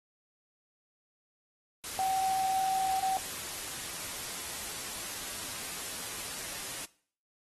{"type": "tone in noise", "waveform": "sine", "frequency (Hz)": 764, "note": "G5", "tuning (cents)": -45, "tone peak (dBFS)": -27, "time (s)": [1.99, 3.17], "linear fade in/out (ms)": 0, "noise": "white", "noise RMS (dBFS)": -39, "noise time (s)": [1.84, 6.85], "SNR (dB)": 9, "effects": ["noise-tail reverb RT60 0.5 s tail -20 dB re dry", "AAC 32 kbps"]}